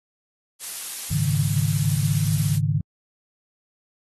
blue noise, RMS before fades -30 dBFS, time 0.59-2.6 s, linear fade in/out 50 ms
sine chord, Ab suspended fourth, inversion none, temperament equal, 103.83 / 138.59 / 155.56 Hz, Ab2 / Db3 / Eb3, 0 / 0 / 0 cents, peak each -24 / -23 / -23 dBFS, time 1.11-2.81 s, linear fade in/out 5 ms
effects AAC 32 kbps

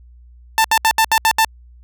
sawtooth tone bursts, 889 Hz, A5, 18 cents sharp, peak -7 dBFS, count 7, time 0.58-1.447 s, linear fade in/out 0 ms, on 63 ms, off 71 ms, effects added 60 Hz sine -41 dBFS peak until 1.83 s

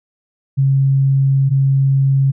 sine tone pair in turn, 136.1 / 136.1 Hz, C#3 / C#3, -31 / -31 cents, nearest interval unison, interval 0 cents, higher neither, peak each -10 dBFS, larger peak neither, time 0.57-1.5 / 1.5-2.32 s, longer first, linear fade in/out 20 ms, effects none

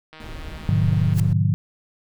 click train, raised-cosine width 0.3 ms, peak -26 dBFS, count 159, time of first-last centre 0.13-1.136 s, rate 157 Hz
brown noise, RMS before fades -33 dBFS, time 0.2-1.33 s, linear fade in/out 2 ms
sine chord, G# diminished seventh, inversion none, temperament just, 103.83 / 124.59 / 149.51 / 179.41 Hz, G#2 / B2 / D3 / F3, 0 / +16 / +31 / +47 cents, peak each -19 / -25 / -21 / -25 dBFS, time 0.69-1.54 s, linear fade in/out 0 ms
white noise with exponential growth, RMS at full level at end -29 dBFS, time 1.11-1.2 s, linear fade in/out 2 ms, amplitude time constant 19 ms
effects none

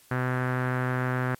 sawtooth tone with low-pass filter, 126.8 Hz, B2, 46 cents sharp, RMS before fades -27 dBFS, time 0.11-1.35 s, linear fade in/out 5 ms, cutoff 1600 Hz, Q 3.4, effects white hiss -57 dBFS RMS until 1.39 s + MP3 64 kbps

